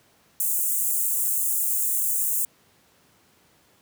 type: high-pass noise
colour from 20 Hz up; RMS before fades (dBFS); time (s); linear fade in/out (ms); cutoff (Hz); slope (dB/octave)
white; -24; 0.4-2.45; 2; 7200; 48
effects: pink hiss -60 dBFS RMS until 3.81 s + high-pass 100 Hz 12 dB/octave